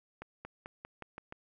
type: accelerating click train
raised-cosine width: 0.5 ms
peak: -28 dBFS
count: 7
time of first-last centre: 0.22-1.324 s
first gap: 230 ms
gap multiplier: 0.91
effects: none